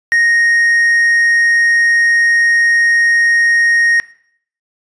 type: tone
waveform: triangle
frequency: 1864.7 Hz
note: A#6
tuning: in tune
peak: -7 dBFS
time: 0.12-4 s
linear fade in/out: 0 ms
effects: noise-tail reverb RT60 0.6 s tail -18 dB re dry + resampled to 22050 Hz